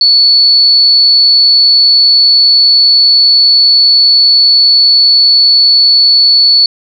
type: tone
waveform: sine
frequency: 4435 Hz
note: C#8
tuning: in tune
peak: -3 dBFS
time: 0.01-6.66 s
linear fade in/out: 2 ms
effects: none